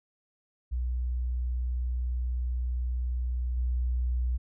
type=tone with level steps; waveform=sine; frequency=61.5 Hz; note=B1; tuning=7 cents flat; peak=-27 / -25 dBFS; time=0.71-4.38 s; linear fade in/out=20 ms; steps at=3.57 s; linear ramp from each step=5 ms; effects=none